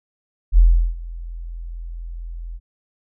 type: tone with ADSR envelope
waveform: sine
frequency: 42.19 Hz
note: E1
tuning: 41 cents sharp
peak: -6 dBFS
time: 0.52-2.6 s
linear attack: 56 ms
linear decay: 370 ms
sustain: -22 dB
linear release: 47 ms
effects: none